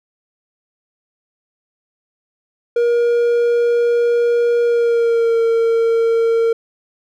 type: tone with pitch glide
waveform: triangle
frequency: 474.3 to 458.1 Hz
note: A#4 to A#4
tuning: +30 to -30 cents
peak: -10 dBFS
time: 2.76-6.53 s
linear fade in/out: 5 ms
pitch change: -60 cents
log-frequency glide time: 4.63-5.41 s
effects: none